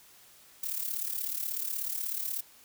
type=noise with amplitude modulation; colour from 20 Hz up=violet; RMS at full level=-31 dBFS; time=0.63-2.41 s; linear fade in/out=5 ms; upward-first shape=sine; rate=36.4 Hz; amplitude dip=70%; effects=white hiss -57 dBFS RMS until 2.64 s